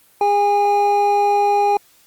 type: tone pair together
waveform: triangle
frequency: 408 / 816 Hz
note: G#4 / G#5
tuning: -31 / -31 cents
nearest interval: octave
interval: 1200 cents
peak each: -17 / -12 dBFS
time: 0.21-1.77 s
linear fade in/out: 2 ms
effects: white hiss -53 dBFS RMS until 2.06 s + Opus 32 kbps